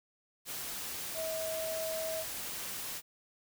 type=tone in noise; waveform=sine; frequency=642 Hz; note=E5; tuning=46 cents flat; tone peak=-35 dBFS; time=1.14-2.25 s; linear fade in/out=50 ms; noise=white; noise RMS=-40 dBFS; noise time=0.45-3.02 s; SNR=+2 dB; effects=none